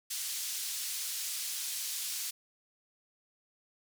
pink band-pass noise, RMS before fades -37 dBFS, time 0.1-2.31 s, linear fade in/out 10 ms, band 4500 to 16000 Hz, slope 12 dB/octave, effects none

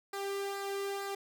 sawtooth tone with flanger, 396.5 Hz, G4, 20 cents sharp, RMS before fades -37 dBFS, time 0.13-1.15 s, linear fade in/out 5 ms, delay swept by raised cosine 0.32 to 1.21 ms, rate 2.2 Hz, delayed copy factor -0.55, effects none

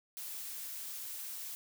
blue noise, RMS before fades -43 dBFS, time 0.17-1.55 s, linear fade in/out 0 ms, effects none

